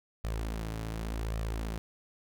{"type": "tone with flanger", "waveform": "sawtooth", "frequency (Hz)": 55, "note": "A1", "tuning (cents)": 0, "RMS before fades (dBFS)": -35, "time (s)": [0.24, 1.78], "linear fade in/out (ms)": 0, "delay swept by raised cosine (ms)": [1.6, 7.1], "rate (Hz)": 0.88, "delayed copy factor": 0.5, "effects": []}